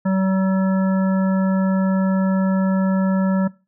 harmonic tone, 190.3 Hz, F#3, 49 cents sharp, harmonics 1 / 3 / 5 / 7 / 9, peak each -16 / -26 / -30 / -33 / -35 dBFS, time 0.05-3.48 s, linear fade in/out 10 ms, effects noise-tail reverb RT60 0.3 s tail -21 dB re dry

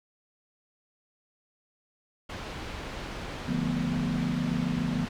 pink low-pass noise, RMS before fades -38 dBFS, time 2.29-5.09 s, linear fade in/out 10 ms, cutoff 3800 Hz, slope 12 dB/octave
sine chord, B half-diminished seventh, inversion first, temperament equal, 146.83 / 174.61 / 220 / 246.9 Hz, D3 / F3 / A3 / B3, 0 / 0 / 0 / 0 cents, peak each -33 / -31 / -34 / -30 dBFS, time 3.48-5.06 s, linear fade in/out 10 ms
effects none

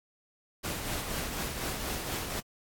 pink noise with tremolo, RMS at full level -33 dBFS, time 0.63-2.41 s, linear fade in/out 20 ms, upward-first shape triangle, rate 4.1 Hz, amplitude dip 45%, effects AAC 64 kbps

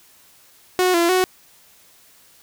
sawtooth tone with pitch steps, 366.4 / 340.6 / 369.9 Hz, F#4 / F4 / F#4, -17 / -43 / 0 cents, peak -11 dBFS, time 0.79-1.24 s, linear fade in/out 0 ms, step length 150 ms, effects white hiss -52 dBFS RMS until 2.42 s

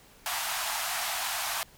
pink band-pass noise, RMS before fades -32 dBFS, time 0.26-1.63 s, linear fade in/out 0 ms, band 650 to 16000 Hz, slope 96 dB/octave, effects pink hiss -56 dBFS RMS until 1.77 s

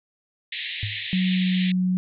white band-pass noise, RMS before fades -32 dBFS, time 0.52-1.72 s, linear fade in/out 5 ms, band 1800 to 3900 Hz, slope 96 dB/octave
sine tone with exponential decay, 103.83 Hz, G#2, in tune, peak -22 dBFS, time 0.83-1.07 s, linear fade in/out 0 ms, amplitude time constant 52 ms
sine tone with pitch glide, 185 to 183.51 Hz, F#3 to F#3, 0 to -14 cents, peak -19 dBFS, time 1.13-1.97 s, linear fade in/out 0 ms, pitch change -14 cents, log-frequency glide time 1.25-1.83 s
effects none

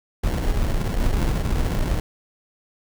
brown noise with sample-and-hold, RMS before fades -21 dBFS, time 0.23-2 s, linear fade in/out 5 ms, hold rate 1225 Hz, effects none

